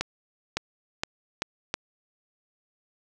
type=accelerating click train; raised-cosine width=0.2 ms; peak=-9 dBFS; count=5; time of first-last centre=0.01-1.741 s; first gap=560 ms; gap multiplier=0.83; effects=none